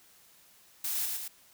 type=noise with echo; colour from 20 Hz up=blue; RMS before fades=-33 dBFS; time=0.84-1.06 s; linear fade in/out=5 ms; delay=110 ms; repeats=2; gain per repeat=-3 dB; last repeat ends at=1.28 s; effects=white hiss -60 dBFS RMS until 1.53 s